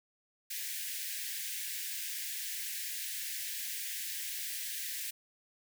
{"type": "high-pass noise", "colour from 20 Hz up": "white", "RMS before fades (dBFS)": -39, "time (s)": [0.5, 5.11], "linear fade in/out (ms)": 10, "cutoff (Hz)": 1600, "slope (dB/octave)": 96, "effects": []}